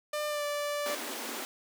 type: tone with pitch glide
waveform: sawtooth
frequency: 598 to 584.3 Hz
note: D5 to D5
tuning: +31 to -9 cents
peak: -27 dBFS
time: 0.13-0.95 s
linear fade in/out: 5 ms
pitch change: -40 cents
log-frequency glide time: 0.28-0.44 s
type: high-pass noise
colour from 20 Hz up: pink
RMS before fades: -38 dBFS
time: 0.86-1.45 s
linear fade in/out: 0 ms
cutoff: 220 Hz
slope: 96 dB/octave
effects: none